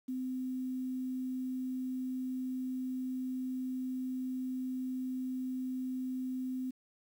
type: tone with quantisation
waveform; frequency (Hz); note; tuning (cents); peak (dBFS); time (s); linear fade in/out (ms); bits
sine; 256.6; C4; -34; -34; 0.08-6.71; 10; 10
effects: none